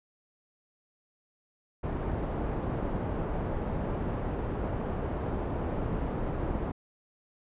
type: low-pass noise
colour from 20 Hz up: pink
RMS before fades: -32 dBFS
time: 1.83-6.72 s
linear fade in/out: 10 ms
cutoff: 820 Hz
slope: 12 dB/octave
effects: resampled to 8000 Hz